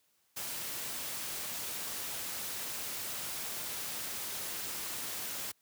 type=noise; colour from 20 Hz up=white; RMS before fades=-39 dBFS; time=0.36-5.52 s; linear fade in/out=10 ms; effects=white hiss -73 dBFS RMS until 5.61 s + high-pass 60 Hz 12 dB/octave